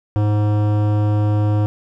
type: tone with hard clipping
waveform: sine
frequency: 104.8 Hz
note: G#2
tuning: 16 cents sharp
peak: -16 dBFS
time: 0.16-1.66 s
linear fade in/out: 0 ms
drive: 16 dB
effects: none